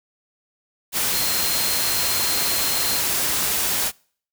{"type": "tone in noise", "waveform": "sine", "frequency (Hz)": 4186, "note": "C8", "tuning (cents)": 0, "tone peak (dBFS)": -27, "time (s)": [1.11, 3.02], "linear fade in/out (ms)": 50, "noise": "white", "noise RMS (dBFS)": -22, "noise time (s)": [0.92, 3.92], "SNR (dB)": -8, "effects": ["noise-tail reverb RT60 0.5 s tail -26 dB re dry"]}